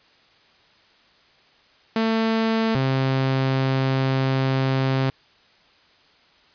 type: tone pair in turn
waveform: sawtooth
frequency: 223.7 / 133.01 Hz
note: A3 / C3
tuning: +29 / +29 cents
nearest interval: major sixth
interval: 900 cents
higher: first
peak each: -15 dBFS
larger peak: neither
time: 1.96-2.75 / 2.75-5.1 s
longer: second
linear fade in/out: 2 ms
effects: white hiss -56 dBFS RMS until 6.54 s + resampled to 11025 Hz